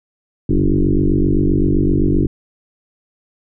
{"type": "tone with frequency modulation", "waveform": "sine", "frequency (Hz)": 146.83, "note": "D3", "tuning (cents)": 0, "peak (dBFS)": -11, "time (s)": [0.49, 2.27], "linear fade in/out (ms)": 5, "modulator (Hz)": 47.7, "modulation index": 4.5, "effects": []}